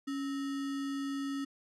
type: tone with sample-and-hold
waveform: sine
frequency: 277.2 Hz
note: C#4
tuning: in tune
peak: -33 dBFS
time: 0.07-1.45 s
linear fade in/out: 10 ms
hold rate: 1575 Hz
effects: low-pass 8000 Hz 12 dB/octave